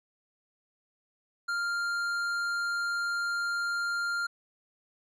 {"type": "tone with tanh clipping", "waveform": "sine", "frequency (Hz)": 1396.9, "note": "F6", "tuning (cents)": 0, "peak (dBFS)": -30, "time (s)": [1.48, 4.27], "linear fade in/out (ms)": 10, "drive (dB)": 11, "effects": []}